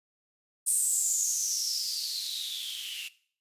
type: noise with band-pass filter sweep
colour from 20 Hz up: violet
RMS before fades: -31 dBFS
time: 0.66-3.09 s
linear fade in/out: 20 ms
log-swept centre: 8900 to 2700 Hz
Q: 8.7
effects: noise-tail reverb RT60 0.5 s tail -18 dB re dry + resampled to 32000 Hz